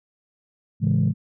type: chord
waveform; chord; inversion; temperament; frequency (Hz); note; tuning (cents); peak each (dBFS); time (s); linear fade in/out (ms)
sine; A major seventh; none; equal; 110 / 138.59 / 164.81 / 207.7; A2 / C#3 / E3 / G#3; 0 / 0 / 0 / 0; -21 / -22 / -21 / -23; 0.8-1.14; 50
effects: tanh soft clip ceiling -11 dBFS